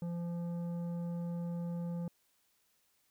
sine tone with tanh clipping, 171.8 Hz, F3, 28 cents flat, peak -37 dBFS, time 0.02-2.08 s, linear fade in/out 2 ms, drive 10 dB, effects white hiss -74 dBFS RMS until 3.1 s

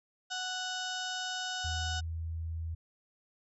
harmonic tone, 740 Hz, F#5, in tune, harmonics 1 / 2 / 4 / 5 / 6 / 7 / 8 / 9 / 10, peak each -41 / -39 / -41 / -43 / -49 / -44 / -47 / -51 / -49 dBFS, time 0.3-2.01 s, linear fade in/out 20 ms
sine tone, 81.8 Hz, E2, 13 cents flat, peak -34 dBFS, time 1.64-2.75 s, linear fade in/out 10 ms
effects none

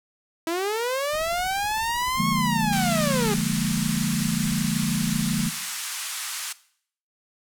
sawtooth linear two-way sweep, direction up then down, 320.7 to 1100 to 395.7 Hz, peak -20 dBFS, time 0.47-3.34 s, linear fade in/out 2 ms, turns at 2.29 s
brown noise with tremolo, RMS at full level -38 dBFS, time 1.13-5.47 s, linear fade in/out 5 ms, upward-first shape triangle, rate 16 Hz, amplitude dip 85%
sine chord, Bb dominant seventh, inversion first, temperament equal, 146.83 / 174.61 / 207.7 / 233.1 Hz, D3 / F3 / Ab3 / Bb3, 0 / 0 / 0 / 0 cents, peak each -29 / -27 / -27 / -28 dBFS, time 2.17-5.5 s, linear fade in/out 20 ms
white band-pass noise, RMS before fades -32 dBFS, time 2.72-6.53 s, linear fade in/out 10 ms, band 1000 to 11000 Hz, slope 24 dB/octave
effects noise-tail reverb RT60 0.6 s tail -18 dB re dry

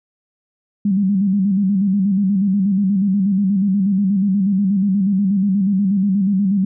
sine tone with vibrato, 196 Hz, G3, in tune, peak -13 dBFS, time 0.85-6.65 s, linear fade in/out 5 ms, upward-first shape square, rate 8.3 Hz, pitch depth 73 cents each way, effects none

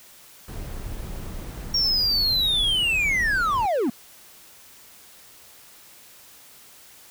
brown noise, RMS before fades -33 dBFS, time 0.48-3.66 s, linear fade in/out 2 ms
triangle linear sweep, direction down, 5588 to 210 Hz, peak -18 dBFS, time 1.74-3.9 s, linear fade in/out 5 ms
effects white hiss -49 dBFS RMS until 7.1 s

